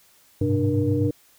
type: tone cluster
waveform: sine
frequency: 99.8 / 107.8 / 129.2 / 296.8 / 473.7 Hz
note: G2 / A2 / C3 / D4 / A#4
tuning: +32 / -35 / -21 / +18 / +28 cents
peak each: -24 / -27 / -26 / -23 / -26 dBFS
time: 0.41-1.11 s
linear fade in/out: 5 ms
effects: tanh soft clip ceiling -8 dBFS + white hiss -57 dBFS RMS until 1.38 s